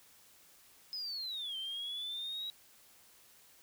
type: linear two-way sweep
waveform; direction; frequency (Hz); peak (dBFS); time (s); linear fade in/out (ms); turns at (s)
sine; down then up; 5110 to 3100 to 3867; -36; 0.93-2.5; 0; 1.57
effects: tanh soft clip ceiling -35 dBFS + white hiss -62 dBFS RMS until 3.62 s